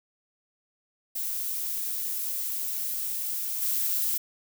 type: noise with level steps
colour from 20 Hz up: violet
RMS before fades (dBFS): -31 / -27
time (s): 1.15-4.18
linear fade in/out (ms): 10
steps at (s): 3.62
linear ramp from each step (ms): 2
effects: none